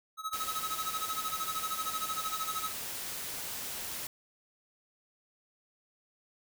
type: tone with tremolo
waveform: square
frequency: 1283 Hz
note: E6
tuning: 47 cents flat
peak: -32 dBFS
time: 0.17-2.73 s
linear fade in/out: 50 ms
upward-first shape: sine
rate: 13 Hz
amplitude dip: 90%
type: noise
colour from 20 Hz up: white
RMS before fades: -39 dBFS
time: 0.33-4.07 s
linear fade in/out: 2 ms
effects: none